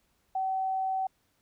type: tone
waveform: sine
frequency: 762 Hz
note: G5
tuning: 49 cents flat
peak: -27 dBFS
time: 0.35-1.07 s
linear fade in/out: 5 ms
effects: pink hiss -72 dBFS RMS until 1.41 s